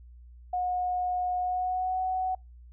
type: tone with pitch glide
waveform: sine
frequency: 725 to 745.4 Hz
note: F#5 to F#5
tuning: -35 to +13 cents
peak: -26 dBFS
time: 0.53-2.35 s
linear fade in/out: 5 ms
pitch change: +48 cents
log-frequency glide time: 1.39-2 s
effects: noise-tail reverb RT60 0.2 s tail -26 dB re dry + added 60 Hz sine -47 dBFS peak until 2.72 s